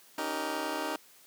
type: chord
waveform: 15% pulse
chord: Eb dominant seventh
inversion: third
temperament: just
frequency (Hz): 280 / 311.1 / 388.9 / 466.7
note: Db4 / Eb4 / G4 / Bb4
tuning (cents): +18 / 0 / -14 / +2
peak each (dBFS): -33 / -29 / -33 / -34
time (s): 0.18-0.96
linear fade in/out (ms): 2
effects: white hiss -58 dBFS RMS until 1.26 s + high-pass 150 Hz 12 dB/octave